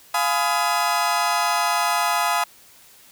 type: chord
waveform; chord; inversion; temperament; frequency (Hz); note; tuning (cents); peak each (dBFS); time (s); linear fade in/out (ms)
35% pulse; F half-diminished seventh; none; just; 698.5 / 838.1 / 1005.8 / 1257.2; F5 / Ab5 / Cb6 / Eb6; 0 / +16 / +31 / +18; -23; 0.14-2.44; 5
effects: white hiss -50 dBFS RMS until 3.11 s